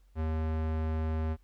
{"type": "tone with low-pass filter", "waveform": "square", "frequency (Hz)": 79.2, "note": "D#2", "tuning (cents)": 31, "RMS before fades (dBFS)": -31, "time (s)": [0.15, 1.37], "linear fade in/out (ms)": 50, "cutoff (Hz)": 1800, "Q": 0.55, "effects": ["added 46 Hz sine -58 dBFS peak until 1.43 s", "pink hiss -75 dBFS RMS until 1.43 s"]}